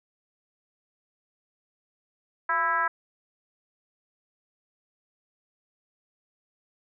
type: tone with frequency modulation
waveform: sine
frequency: 1318.5 Hz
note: E6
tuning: in tune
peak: -22 dBFS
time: 2.49-2.88 s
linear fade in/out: 5 ms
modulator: 319 Hz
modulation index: 1.4
effects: none